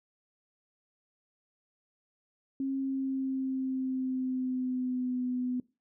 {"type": "tone with pitch glide", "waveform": "sine", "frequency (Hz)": [269.9, 250.4], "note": ["C#4", "B3"], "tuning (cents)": [-46, 24], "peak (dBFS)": -29, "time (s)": [2.6, 5.6], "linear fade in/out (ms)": 2, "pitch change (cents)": -130, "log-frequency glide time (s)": [2.71, 5.22], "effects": ["noise-tail reverb RT60 0.3 s tail -22 dB re dry"]}